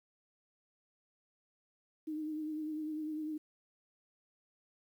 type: tone with vibrato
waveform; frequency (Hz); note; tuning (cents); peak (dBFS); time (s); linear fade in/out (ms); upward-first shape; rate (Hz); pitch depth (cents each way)
sine; 308.4; D#4; -15; -36; 2.07-3.38; 10; triangle; 10; 43
effects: 11-bit